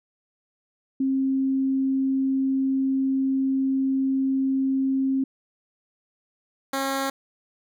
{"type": "tone pair in turn", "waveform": ["sine", "10% pulse"], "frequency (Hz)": [267.3, 271.2], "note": ["C4", "C#4"], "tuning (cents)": [37, -38], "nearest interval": "unison", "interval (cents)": 25, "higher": "second", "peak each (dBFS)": [-20, -16], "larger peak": "second", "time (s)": [[1, 5.24], [6.73, 7.1]], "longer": "first", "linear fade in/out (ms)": 5, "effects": []}